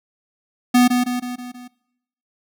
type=tone with echo; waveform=square; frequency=246.9 Hz; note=B3; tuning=in tune; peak=-11 dBFS; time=0.74-0.88 s; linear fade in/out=10 ms; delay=160 ms; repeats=5; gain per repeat=-5 dB; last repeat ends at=1.68 s; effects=noise-tail reverb RT60 0.9 s tail -23 dB re dry